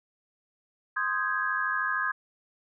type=chord; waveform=sine; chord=Ab major seventh; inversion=first; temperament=equal; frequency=1046.5 / 1244.5 / 1568 / 1661.2 Hz; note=C6 / Eb6 / G6 / Ab6; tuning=0 / 0 / 0 / 0 cents; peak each=-33 / -32 / -33 / -29 dBFS; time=0.96-2.12 s; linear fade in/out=10 ms; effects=none